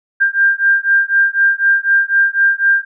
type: beating tone pair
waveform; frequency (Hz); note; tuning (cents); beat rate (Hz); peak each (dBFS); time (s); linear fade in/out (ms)
sine; 1591 / 1595; G6 / G6; +25 / +30; 4; -13; 0.2-2.85; 20
effects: none